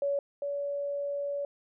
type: tone pair in turn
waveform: sine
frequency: 564 / 568.9 Hz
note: C#5 / C#5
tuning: +30 / +45 cents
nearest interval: unison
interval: 15 cents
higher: second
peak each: -26 / -30 dBFS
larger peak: first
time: 0.02-0.19 / 0.42-1.45 s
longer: second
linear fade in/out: 2 ms
effects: none